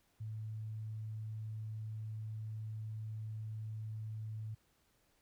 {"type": "tone", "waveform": "sine", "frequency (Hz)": 109.1, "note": "A2", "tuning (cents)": -14, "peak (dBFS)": -40, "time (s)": [0.2, 4.55], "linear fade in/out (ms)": 10, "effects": ["pink hiss -74 dBFS RMS until 5.21 s"]}